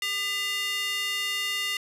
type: tone with high-pass filter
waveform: square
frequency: 402.1 Hz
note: G4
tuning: 44 cents sharp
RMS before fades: -29 dBFS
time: 0.02-1.77 s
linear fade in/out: 2 ms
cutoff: 2400 Hz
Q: 3.1
effects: resampled to 32000 Hz + 10-bit